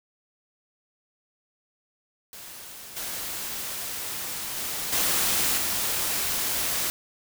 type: noise with level steps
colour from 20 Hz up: white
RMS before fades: -42 / -33 / -31 / -24 / -27 dBFS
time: 2.33-6.9 s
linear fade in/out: 0 ms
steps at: 2.96 / 4.56 / 4.92 / 5.57 s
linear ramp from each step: 10 ms
effects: none